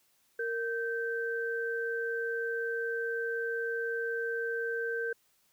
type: tone pair together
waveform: sine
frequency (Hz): 462.6 / 1556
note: A#4 / G6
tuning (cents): -13 / -13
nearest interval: octave + major sixth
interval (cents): 2100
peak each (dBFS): -33 / -34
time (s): 0.39-5.13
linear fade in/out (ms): 5
effects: white hiss -70 dBFS RMS until 5.52 s